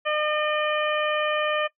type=harmonic tone; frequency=606 Hz; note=D#5; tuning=46 cents flat; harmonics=1 / 2 / 3 / 4 / 5; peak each=-25 / -28 / -30 / -31 / -32 dBFS; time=0.05-1.68 s; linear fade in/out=20 ms; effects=noise-tail reverb RT60 0.1 s tail -19 dB re dry